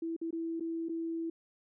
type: tone with dropouts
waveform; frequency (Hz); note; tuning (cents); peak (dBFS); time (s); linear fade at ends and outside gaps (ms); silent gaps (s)
sine; 329.8; E4; +1; -33; 0.02-1.3; 5; 0.165-0.214 / 0.308-0.327 / 0.598-0.606 / 0.886-0.893
effects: none